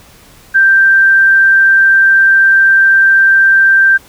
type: tone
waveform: sine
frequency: 1572 Hz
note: G6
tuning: 4 cents sharp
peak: -4 dBFS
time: 0.54-3.98 s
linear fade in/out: 20 ms
effects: pink hiss -41 dBFS RMS until 4.08 s